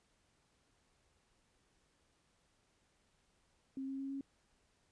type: tone with pitch steps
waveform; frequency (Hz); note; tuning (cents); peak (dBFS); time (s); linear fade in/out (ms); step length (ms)
sine; 267.6 / 269.8 / 272 / 274.2; C4 / C#4 / C#4 / C#4; +39 / -47 / -33 / -19; -39; 3.77-4.21; 2; 110
effects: pink hiss -75 dBFS RMS until 4.91 s + resampled to 22050 Hz